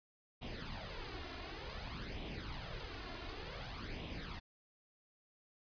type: noise with flanger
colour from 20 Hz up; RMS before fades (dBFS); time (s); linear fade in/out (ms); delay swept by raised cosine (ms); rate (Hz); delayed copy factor
pink; -45; 0.41-4.4; 20; 0.32 to 2.92; 0.55; +0.65
effects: resampled to 11025 Hz